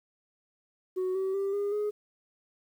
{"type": "tone with pitch steps", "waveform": "sine", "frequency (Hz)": [370.7, 382, 393.7, 405.7, 418], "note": ["F#4", "G4", "G4", "G#4", "G#4"], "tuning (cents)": [3, -45, 8, -41, 11], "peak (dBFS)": -25, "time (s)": [0.96, 1.91], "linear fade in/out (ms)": 20, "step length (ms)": 190, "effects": ["tanh soft clip ceiling -26 dBFS", "10-bit"]}